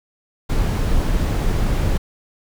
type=noise; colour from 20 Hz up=brown; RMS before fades=-18 dBFS; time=0.49-1.98 s; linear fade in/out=10 ms; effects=none